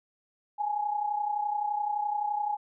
sine tone pair together, 828.3 / 860 Hz, G#5 / A5, -5 / -40 cents, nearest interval minor second, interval 65 cents, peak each -28 / -34 dBFS, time 0.58-2.57 s, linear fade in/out 20 ms, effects none

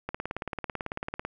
click train, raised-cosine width 0.5 ms, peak -17 dBFS, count 22, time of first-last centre 0.09-1.25 s, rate 18.1 Hz, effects none

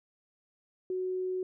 sine tone, 370 Hz, F#4, in tune, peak -30 dBFS, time 0.9-1.43 s, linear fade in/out 2 ms, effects none

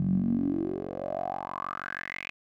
10% pulse tone with band-pass filter sweep, 46.25 Hz, F#1, in tune, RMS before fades -31 dBFS, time 0-2.3 s, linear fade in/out 0 ms, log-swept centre 160 to 2500 Hz, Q 7.6, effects none

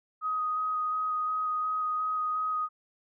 sine tone with vibrato, 1253 Hz, D#6, 12 cents sharp, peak -27 dBFS, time 0.21-2.69 s, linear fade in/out 50 ms, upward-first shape square, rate 2.8 Hz, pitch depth 9 cents each way, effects none

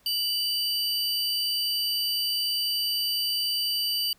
square tone pair together, 2963 / 4662 Hz, F#7 / D8, +2 / -14 cents, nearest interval minor sixth, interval 784 cents, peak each -30 / -27 dBFS, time 0.06-4.13 s, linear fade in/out 2 ms, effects pink hiss -62 dBFS RMS until 4.18 s

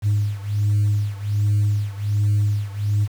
sine beating tone pair, 103 / 104.3 Hz, G#2 / G#2, -14 / +8 cents, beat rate 1.3 Hz, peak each -18 / -20 dBFS, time 0.02-3.08 s, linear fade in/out 50 ms, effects tanh soft clip ceiling -13 dBFS + 7-bit

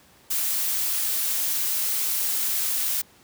blue noise, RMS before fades -25 dBFS, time 0.3-3.02 s, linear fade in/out 10 ms, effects pink hiss -55 dBFS RMS until 3.23 s + high-pass 80 Hz 12 dB/octave

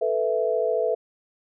sine chord, A suspended second, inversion none, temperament equal, 440 / 493.9 / 659.3 Hz, A4 / B4 / E5, 0 / 0 / 0 cents, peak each -25 dBFS, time 0.01-0.95 s, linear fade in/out 10 ms, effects none

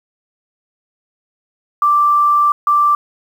sine tone bursts at uneven times, 1174.7 Hz, D6, in tune, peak -9 dBFS, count 2, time 1.82-2.52 / 2.67-2.95 s, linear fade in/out 2 ms, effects 7-bit

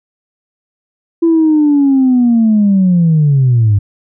sine linear sweep, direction down, 336.8 to 98 Hz, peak -5 dBFS, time 1.22-3.79 s, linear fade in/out 10 ms, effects tanh soft clip ceiling -3 dBFS

